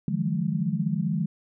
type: tone cluster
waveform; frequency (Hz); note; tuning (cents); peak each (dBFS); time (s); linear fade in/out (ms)
sine; 150.5 / 167 / 182.1 / 211.3; D3 / E3 / F#3 / G#3; +43 / +23 / -27 / +30; -29; 0.08-1.26; 2
effects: none